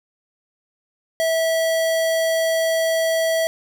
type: tone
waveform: square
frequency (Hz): 652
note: E5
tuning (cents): -19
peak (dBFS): -18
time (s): 1.2-3.47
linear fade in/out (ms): 0
effects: none